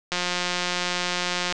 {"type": "click train", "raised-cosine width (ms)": 0.2, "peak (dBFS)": -8, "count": 251, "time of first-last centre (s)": [0.12, 1.524], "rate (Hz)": 178, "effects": ["resampled to 22050 Hz"]}